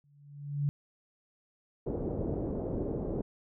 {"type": "tone with exponential growth", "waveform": "sine", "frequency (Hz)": 143.8, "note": "D3", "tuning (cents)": -36, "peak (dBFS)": -24, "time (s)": [0.04, 0.69], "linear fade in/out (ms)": 0, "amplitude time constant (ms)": 140}
{"type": "low-pass noise", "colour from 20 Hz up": "white", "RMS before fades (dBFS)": -34, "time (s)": [1.86, 3.22], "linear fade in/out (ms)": 10, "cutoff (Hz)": 480, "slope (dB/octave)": 24}
{"effects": []}